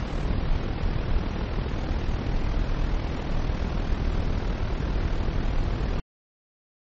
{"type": "noise with amplitude modulation", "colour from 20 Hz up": "brown", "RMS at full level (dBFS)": -23, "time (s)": [0, 6], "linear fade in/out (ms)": 0, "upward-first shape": "sine", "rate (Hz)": 39.8, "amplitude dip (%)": 45, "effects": ["low-pass 5000 Hz 12 dB/octave", "MP3 32 kbps"]}